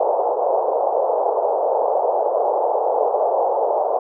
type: band-pass noise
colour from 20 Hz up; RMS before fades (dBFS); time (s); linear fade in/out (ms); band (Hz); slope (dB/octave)
pink; -19; 0-3.99; 5; 460 to 860; 48
effects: none